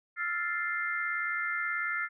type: chord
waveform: sine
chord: F major seventh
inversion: third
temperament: equal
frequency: 1318.5 / 1396.9 / 1760 / 2093 Hz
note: E6 / F6 / A6 / C7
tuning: 0 / 0 / 0 / 0 cents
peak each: -40 / -34 / -35 / -34 dBFS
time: 0.16-2.09 s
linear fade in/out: 50 ms
effects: none